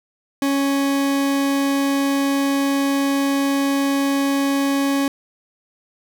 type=tone; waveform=40% pulse; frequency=277.2 Hz; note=C#4; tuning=in tune; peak=-16 dBFS; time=0.42-5.08 s; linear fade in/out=2 ms; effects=none